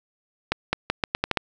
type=accelerating click train; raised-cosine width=0.3 ms; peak=-5 dBFS; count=8; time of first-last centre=0.52-1.372 s; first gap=210 ms; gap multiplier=0.81; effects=none